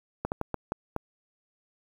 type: slowing click train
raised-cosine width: 1 ms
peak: -15 dBFS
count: 6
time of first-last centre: 0.25-0.964 s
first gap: 69 ms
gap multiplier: 1.37
effects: 8-bit